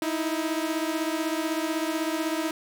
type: beating tone pair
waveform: sawtooth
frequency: 313.6 / 329.6 Hz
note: D#4 / E4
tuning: +14 / 0 cents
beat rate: 16 Hz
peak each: -24 / -26 dBFS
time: 0.02-2.51 s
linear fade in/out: 2 ms
effects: none